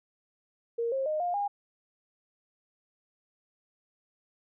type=tone with pitch steps; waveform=sine; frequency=466.2 / 535.5 / 615.2 / 706.6 / 811.7 Hz; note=A#4 / C5 / D#5 / F5 / G#5; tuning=0 / +40 / -20 / +20 / -40 cents; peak=-27 dBFS; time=0.78-1.48 s; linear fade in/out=10 ms; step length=140 ms; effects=none